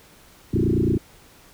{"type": "tone with frequency modulation", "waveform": "sine", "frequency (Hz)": 224.7, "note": "A3", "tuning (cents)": 37, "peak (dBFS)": -17, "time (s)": [0.53, 0.98], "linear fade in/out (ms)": 10, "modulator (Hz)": 29.1, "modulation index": 5.3, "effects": ["pink hiss -51 dBFS RMS until 1.53 s"]}